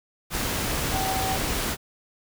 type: tone in noise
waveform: sine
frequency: 764 Hz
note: G5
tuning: 45 cents flat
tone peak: -27 dBFS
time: 0.91-1.39 s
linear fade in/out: 50 ms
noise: pink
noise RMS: -27 dBFS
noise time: 0.3-1.77 s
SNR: -3 dB
effects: none